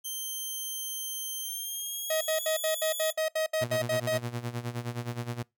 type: tone with pitch glide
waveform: 5% pulse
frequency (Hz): 3136 to 3420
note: G7 to A7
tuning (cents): 0 to -50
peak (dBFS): -26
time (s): 0.04-3.13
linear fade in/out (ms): 20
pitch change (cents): +150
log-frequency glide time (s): 1.4-2.57
type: tone bursts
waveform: 45% pulse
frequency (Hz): 632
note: D#5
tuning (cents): +27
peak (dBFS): -26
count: 12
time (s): 2.1-4.179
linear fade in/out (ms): 5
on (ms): 110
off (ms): 69
type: tone with tremolo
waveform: sawtooth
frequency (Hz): 119.8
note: A#2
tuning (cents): +48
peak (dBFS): -26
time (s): 3.61-5.43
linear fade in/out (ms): 10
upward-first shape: sine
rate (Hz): 9.6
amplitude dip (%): 80
effects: noise-tail reverb RT60 0.2 s tail -24 dB re dry